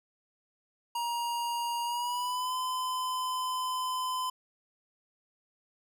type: tone with pitch glide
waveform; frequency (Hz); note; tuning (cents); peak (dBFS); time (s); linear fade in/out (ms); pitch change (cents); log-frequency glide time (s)
square; 945 to 1018.7; A#5 to C6; +23 to -47; -31; 0.95-4.3; 5; +130; 1.83-2.54
effects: none